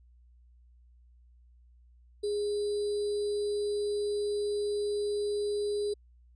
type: tone with sample-and-hold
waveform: sine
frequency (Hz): 412.3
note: G#4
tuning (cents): -13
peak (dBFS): -28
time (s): 2.23-5.94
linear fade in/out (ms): 10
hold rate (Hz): 4410
effects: added 60 Hz sine -56 dBFS peak until 6.35 s + resampled to 22050 Hz